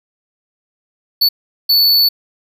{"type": "tone bursts at uneven times", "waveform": "square", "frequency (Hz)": 4461, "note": "C#8", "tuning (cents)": 10, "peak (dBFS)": -9, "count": 2, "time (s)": [[1.21, 1.29], [1.69, 2.09]], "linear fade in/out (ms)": 10, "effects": []}